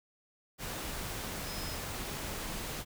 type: tone in noise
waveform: sine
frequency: 5110 Hz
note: D#8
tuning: 45 cents sharp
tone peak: -45 dBFS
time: 1.44-1.78 s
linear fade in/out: 50 ms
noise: pink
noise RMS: -39 dBFS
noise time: 0.58-2.85 s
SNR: -9 dB
effects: none